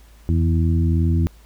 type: harmonic tone with a mistuned harmonic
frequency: 82.5 Hz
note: E2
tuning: 2 cents sharp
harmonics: 1 / 2 / 3 / 4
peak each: -16 / -22 / -26 / -28 dBFS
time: 0.29-1.27 s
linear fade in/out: 0 ms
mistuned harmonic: 1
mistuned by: +59 cents
effects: added 54 Hz sine -45 dBFS peak until 1.45 s + pink hiss -54 dBFS RMS until 1.45 s